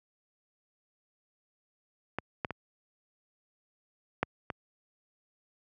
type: clicks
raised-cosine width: 0.5 ms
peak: -16 / -15 / -20 / -11 / -19 dBFS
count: 5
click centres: 2.186 / 2.448 / 2.507 / 4.23 / 4.502 s
effects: high-pass 80 Hz 12 dB/octave